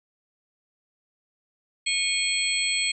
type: tone cluster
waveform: sine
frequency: 2203 / 2464 / 3258 / 4297 / 8010 Hz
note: C#7 / D#7 / G#7 / C8 / B8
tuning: -11 / -17 / -34 / +45 / +23 cents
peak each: -29 dBFS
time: 1.86-2.92 s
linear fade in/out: 10 ms
effects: none